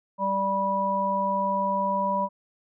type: harmonic tone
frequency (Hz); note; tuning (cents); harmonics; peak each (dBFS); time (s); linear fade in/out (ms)
195.6; G3; -4; 1 / 3 / 5; -31 / -29 / -24; 0.18-2.29; 50
effects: none